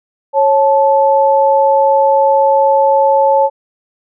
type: tone pair together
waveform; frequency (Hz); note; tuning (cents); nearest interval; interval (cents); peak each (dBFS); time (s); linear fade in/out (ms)
sine; 549.3 / 872; C#5 / A5; -16 / -16; minor sixth; 800; -10; 0.33-3.5; 50
effects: none